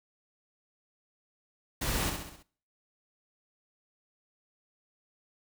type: noise with echo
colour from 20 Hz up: pink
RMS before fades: -32 dBFS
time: 1.81-2.1 s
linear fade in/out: 10 ms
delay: 66 ms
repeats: 5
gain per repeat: -5 dB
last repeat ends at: 2.43 s
effects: noise-tail reverb RT60 0.5 s tail -21 dB re dry